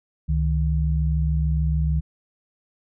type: tone pair together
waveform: sine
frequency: 68.9 / 155.66 Hz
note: C#2 / D#3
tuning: -10 / +1 cents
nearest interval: octave + major second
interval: 1411 cents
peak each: -20 / -23 dBFS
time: 0.28-2.01 s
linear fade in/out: 20 ms
effects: none